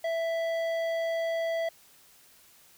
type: tone with tanh clipping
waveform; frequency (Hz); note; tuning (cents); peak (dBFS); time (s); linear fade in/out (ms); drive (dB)
triangle; 661; E5; +5; -29; 0.04-1.69; 5; 16
effects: white hiss -58 dBFS RMS until 2.77 s